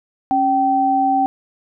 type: tone pair together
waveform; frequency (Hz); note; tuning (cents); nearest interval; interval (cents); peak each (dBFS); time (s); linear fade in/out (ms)
sine; 274.9 / 773.5; C#4 / G5; -14 / -23; octave + tritone; 1791; -20 / -14; 0.31-1.26; 0
effects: none